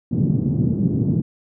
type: band-pass noise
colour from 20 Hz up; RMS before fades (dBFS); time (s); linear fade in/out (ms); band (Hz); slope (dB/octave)
white; -19; 0.11-1.22; 20; 110 to 240; 24
effects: none